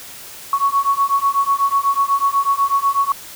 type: beating tone pair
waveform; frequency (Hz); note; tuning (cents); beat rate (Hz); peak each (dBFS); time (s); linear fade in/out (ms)
sine; 1108.7 / 1116.8; C#6 / C#6; 0 / +13; 8.1; -17; 0.53-3.12; 2
effects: white hiss -36 dBFS RMS until 3.35 s